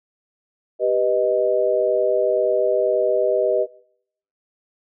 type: chord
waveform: sine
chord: G augmented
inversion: none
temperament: equal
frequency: 392 / 493.9 / 622.3 Hz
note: G4 / B4 / D#5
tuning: 0 / 0 / 0 cents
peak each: -22 / -20 / -19 dBFS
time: 0.79-3.67 s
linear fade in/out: 50 ms
effects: noise-tail reverb RT60 0.7 s tail -22 dB re dry